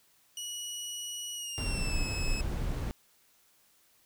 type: tone with pitch glide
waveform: 20% pulse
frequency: 2920 to 2586 Hz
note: F#7 to E7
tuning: -24 to -34 cents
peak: -31 dBFS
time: 0.37-2.41 s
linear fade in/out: 2 ms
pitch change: -210 cents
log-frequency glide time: 1.35-2 s
type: noise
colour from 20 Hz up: brown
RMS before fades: -32 dBFS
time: 1.58-2.91 s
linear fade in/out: 0 ms
effects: white hiss -66 dBFS RMS until 4.05 s